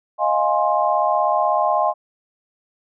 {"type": "chord", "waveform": "sine", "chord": "F minor seventh", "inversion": "third", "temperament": "equal with one note detuned", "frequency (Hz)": [622.3, 698.5, 830.6, 1055], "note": ["Eb5", "F5", "Ab5", "C6"], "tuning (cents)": [0, 0, 0, 14], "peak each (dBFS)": -21, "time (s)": [0.18, 1.94], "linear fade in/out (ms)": 50, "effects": []}